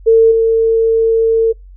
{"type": "tone with level steps", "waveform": "sine", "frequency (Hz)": 451.4, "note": "A4", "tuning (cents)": 44, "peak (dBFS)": [-4, -8], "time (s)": [0.06, 1.53], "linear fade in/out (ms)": 20, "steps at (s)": 0.31, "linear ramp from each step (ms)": 10, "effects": ["noise-tail reverb RT60 0.2 s tail -26 dB re dry", "added 46 Hz sine -34 dBFS peak until 1.76 s"]}